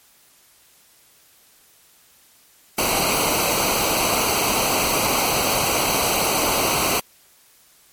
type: noise with comb filter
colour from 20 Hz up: pink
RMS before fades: -20 dBFS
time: 2.78-7 s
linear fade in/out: 5 ms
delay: 0.57 ms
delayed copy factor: -0.8
effects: white hiss -54 dBFS RMS until 7.92 s + MP3 64 kbps